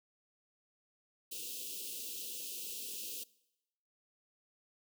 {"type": "band-stop noise", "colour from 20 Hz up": "white", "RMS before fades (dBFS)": -43, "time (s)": [1.31, 3.24], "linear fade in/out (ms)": 10, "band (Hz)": [520, 2600], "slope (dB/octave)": 96, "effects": ["noise-tail reverb RT60 0.9 s tail -22 dB re dry", "high-pass 300 Hz 12 dB/octave"]}